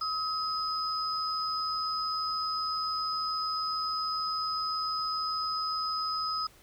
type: tone pair together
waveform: sine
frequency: 1276 / 5031 Hz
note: D#6 / D#8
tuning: +43 / +18 cents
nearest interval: 2 octaves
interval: 2375 cents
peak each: -31 / -33 dBFS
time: 0.01-6.47 s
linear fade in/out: 5 ms
effects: pink hiss -58 dBFS RMS until 6.62 s